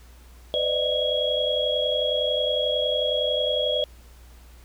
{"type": "tone cluster", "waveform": "sine", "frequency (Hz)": [505, 593, 624, 3313], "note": ["B4", "D5", "D#5", "G#7"], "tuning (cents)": [39, 17, 5, -5], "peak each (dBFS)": [-27, -26, -31, -25], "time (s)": [0.54, 3.84], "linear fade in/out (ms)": 0, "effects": ["added 60 Hz sine -46 dBFS peak until 4.64 s", "pink hiss -55 dBFS RMS until 4.64 s"]}